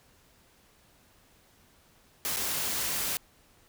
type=noise with dropouts; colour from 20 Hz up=white; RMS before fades=-31 dBFS; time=2.25-3.17 s; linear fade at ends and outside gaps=0 ms; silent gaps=2.362-2.369 s; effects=pink hiss -62 dBFS RMS until 3.68 s